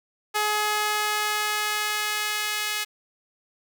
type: tone with high-pass filter sweep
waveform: sawtooth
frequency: 422.1 Hz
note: G#4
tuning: 28 cents sharp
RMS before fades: -26 dBFS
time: 0.34-2.85 s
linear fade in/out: 20 ms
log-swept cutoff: 870 to 2100 Hz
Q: 0.96
effects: none